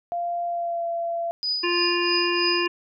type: tone with pitch glide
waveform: sine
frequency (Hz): 693 to 679.1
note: F5 to F5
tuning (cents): -14 to -49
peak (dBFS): -24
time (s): 0.12-1.31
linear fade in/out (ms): 0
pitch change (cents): -35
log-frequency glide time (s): 0.46-0.86
type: tone with tremolo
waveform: sine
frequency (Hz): 4965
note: D#8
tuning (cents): -5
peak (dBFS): -21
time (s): 1.43-2.66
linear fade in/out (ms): 0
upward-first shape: triangle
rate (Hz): 3.1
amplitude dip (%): 80
type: harmonic tone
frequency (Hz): 349.2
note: F4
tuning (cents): 0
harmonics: 1 / 3 / 5 / 7 / 8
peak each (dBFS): -24 / -28 / -30 / -30 / -28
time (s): 1.63-2.68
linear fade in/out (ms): 10
effects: none